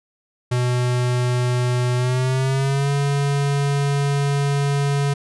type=tone with pitch glide; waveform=square; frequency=123.8 to 141.39 Hz; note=B2 to C#3; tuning=+5 to +35 cents; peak=-18 dBFS; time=0.51-5.14 s; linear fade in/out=10 ms; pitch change=+230 cents; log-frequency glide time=1.96-2.9 s; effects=resampled to 24000 Hz